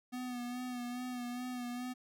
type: tone with vibrato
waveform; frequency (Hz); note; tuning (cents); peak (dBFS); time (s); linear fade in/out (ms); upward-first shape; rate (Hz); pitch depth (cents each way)
square; 246.9; B3; 0; -39; 0.12-1.94; 20; sine; 2.4; 34
effects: none